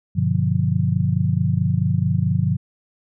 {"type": "chord", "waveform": "sine", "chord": "G dominant seventh", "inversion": "none", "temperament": "just", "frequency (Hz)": [98, 122.5, 147, 176.4], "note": ["G2", "B2", "D3", "F3"], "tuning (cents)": [0, -14, 2, 18], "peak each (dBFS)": -22, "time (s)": [0.15, 2.57], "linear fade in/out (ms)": 20, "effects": []}